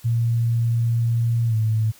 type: tone with pitch glide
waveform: sine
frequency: 116.54 to 110 Hz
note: A#2 to A2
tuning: 0 to 0 cents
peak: -17 dBFS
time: 0.04-1.92 s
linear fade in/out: 20 ms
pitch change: -100 cents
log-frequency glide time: 1.47-1.55 s
effects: white hiss -50 dBFS RMS until 1.99 s